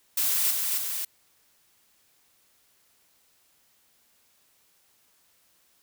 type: noise with echo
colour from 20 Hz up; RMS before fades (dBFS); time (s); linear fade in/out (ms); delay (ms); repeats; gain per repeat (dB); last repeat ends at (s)
blue; -25; 0.17-0.51; 5; 270; 2; -3; 1.05
effects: white hiss -65 dBFS RMS until 5.82 s